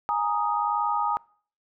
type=chord; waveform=sine; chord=Ab suspended second; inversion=none; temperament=equal; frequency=830.6 / 932.3 / 1244.5 Hz; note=Ab5 / Bb5 / Eb6; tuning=0 / 0 / 0 cents; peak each=-27 dBFS; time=0.09-1.17 s; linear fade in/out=0 ms; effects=noise-tail reverb RT60 0.5 s tail -25 dB re dry